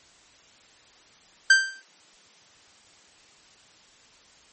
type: tone with exponential decay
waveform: 45% pulse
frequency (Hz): 1568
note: G6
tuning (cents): 0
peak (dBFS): -10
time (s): 1.5-1.82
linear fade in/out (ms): 5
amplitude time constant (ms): 68
effects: white hiss -55 dBFS RMS until 4.52 s + MP3 32 kbps